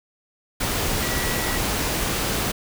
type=tone in noise; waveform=sine; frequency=1939 Hz; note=B6; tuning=32 cents flat; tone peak=-31 dBFS; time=1.02-1.58 s; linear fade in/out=10 ms; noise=pink; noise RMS=-24 dBFS; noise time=0.6-2.52 s; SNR=-10 dB; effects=none